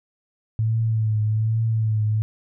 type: tone with vibrato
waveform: sine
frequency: 110 Hz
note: A2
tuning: in tune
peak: -18 dBFS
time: 0.59-2.22 s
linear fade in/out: 0 ms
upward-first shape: triangle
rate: 1.2 Hz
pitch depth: 54 cents each way
effects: none